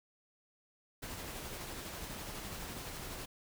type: noise with tremolo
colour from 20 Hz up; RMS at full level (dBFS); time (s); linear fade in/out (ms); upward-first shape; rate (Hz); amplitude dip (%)
pink; -43; 1.02-3.26; 10; sine; 12; 25
effects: none